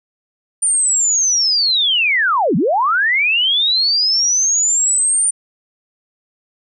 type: linear two-way sweep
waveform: sine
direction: down then up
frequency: 9160 to 146.83 to 9160 Hz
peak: -12 dBFS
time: 0.62-5.31 s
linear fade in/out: 10 ms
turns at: 2.56 s
effects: none